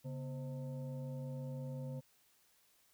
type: tone with frequency modulation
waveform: sine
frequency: 138.59 Hz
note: C#3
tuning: in tune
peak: -40 dBFS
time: 0.04-2.01 s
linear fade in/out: 20 ms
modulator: 383 Hz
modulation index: 0.76
effects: white hiss -71 dBFS RMS until 2.93 s